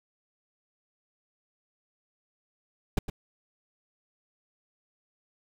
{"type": "noise with echo", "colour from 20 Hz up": "brown", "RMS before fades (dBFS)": -22, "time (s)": [2.97, 2.99], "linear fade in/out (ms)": 5, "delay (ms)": 110, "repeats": 1, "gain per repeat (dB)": -10, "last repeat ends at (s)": 3.1, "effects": []}